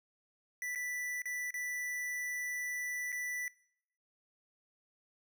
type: tone with dropouts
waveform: square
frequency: 1975 Hz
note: B6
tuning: in tune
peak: -37 dBFS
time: 0.62-3.48 s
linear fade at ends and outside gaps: 1 ms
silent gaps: 0.75-0.757 / 1.219-1.256 / 1.506-1.541 / 3.12-3.126 s
effects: noise-tail reverb RT60 0.7 s tail -23 dB re dry